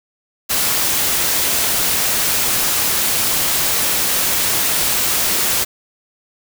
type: noise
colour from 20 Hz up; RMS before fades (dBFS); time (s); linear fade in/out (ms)
white; -17; 0.49-5.65; 20
effects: none